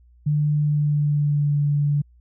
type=tone with pitch glide; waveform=sine; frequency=148.9 to 145.25 Hz; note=D3 to D3; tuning=+24 to -19 cents; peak=-17 dBFS; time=0.26-2.02 s; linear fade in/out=10 ms; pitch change=-43 cents; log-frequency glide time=0.57-1.58 s; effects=added 60 Hz sine -50 dBFS peak until 2.2 s